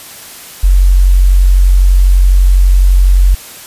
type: tone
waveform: sine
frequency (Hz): 45.98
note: F#1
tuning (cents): -10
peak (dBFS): -3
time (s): 0.63-3.35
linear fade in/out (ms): 10
effects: white hiss -31 dBFS RMS until 3.66 s + resampled to 32000 Hz